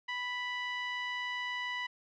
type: tone with low-pass filter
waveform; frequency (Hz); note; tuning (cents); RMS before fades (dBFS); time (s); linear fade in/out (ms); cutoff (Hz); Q
10% pulse; 987; B5; -1; -37; 0.08-1.87; 10; 2300; 2
effects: none